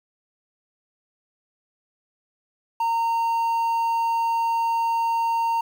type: tone with quantisation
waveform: triangle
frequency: 920 Hz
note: A#5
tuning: 23 cents flat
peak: -18 dBFS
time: 2.8-5.61 s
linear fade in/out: 5 ms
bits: 8
effects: none